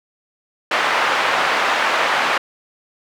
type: band-pass noise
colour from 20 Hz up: pink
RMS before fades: -18 dBFS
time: 0.71-2.38 s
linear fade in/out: 5 ms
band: 810 to 2300 Hz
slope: 12 dB/octave
effects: none